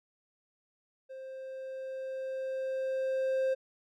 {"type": "tone with level ramp", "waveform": "triangle", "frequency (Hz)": 527, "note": "C5", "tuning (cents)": 12, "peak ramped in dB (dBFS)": [-40, -24], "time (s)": [1.09, 3.55], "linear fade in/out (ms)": 20, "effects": []}